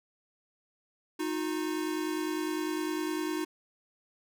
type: tone pair together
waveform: square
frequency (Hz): 311.1 / 361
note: D#4 / F#4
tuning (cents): 0 / -43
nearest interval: minor third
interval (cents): 257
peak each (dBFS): -33 / -35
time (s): 1.19-3.45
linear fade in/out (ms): 10
effects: none